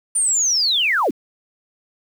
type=linear sweep; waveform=sine; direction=down; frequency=9210 to 182.1 Hz; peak=-15 dBFS; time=0.15-1.11 s; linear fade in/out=10 ms; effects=7-bit